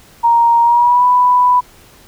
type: tone with pitch glide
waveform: sine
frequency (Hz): 935 to 990.6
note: A#5 to B5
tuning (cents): +5 to +5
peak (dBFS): -7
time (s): 0.23-1.61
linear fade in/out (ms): 20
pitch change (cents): +100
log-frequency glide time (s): 0.62-1.05
effects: pink hiss -44 dBFS RMS until 2.07 s